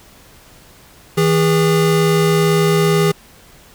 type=tone pair together; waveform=square; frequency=161.81 / 407.5 Hz; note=E3 / G#4; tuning=-32 / -33 cents; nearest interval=octave + major third; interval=1599 cents; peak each=-15 dBFS; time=1.17-3.12 s; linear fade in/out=10 ms; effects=pink hiss -45 dBFS RMS until 3.74 s